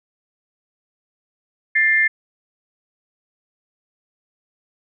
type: tone pair together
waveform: sine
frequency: 1769.2 / 2104 Hz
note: A6 / C7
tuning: +9 / +9 cents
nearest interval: minor third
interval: 300 cents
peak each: -16 dBFS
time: 1.75-2.08 s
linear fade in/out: 10 ms
effects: none